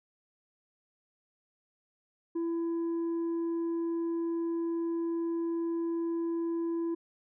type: tone with tanh clipping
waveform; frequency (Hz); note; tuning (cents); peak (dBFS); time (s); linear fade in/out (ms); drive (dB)
sine; 334.7; E4; +26; -30; 2.35-6.95; 10; 3
effects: none